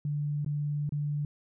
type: tone with dropouts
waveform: sine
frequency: 146.83 Hz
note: D3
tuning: in tune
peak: -28 dBFS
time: 0.05-1.25 s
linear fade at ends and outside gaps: 2 ms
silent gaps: 0.447-0.462 / 0.893-0.922 s
effects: none